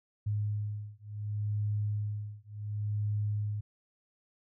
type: beating tone pair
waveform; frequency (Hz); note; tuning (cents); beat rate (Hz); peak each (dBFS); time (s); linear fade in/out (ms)
sine; 104.2 / 104.89; G#2 / G#2; +6 / +18; 0.69; -34 / -34; 0.26-3.61; 10
effects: none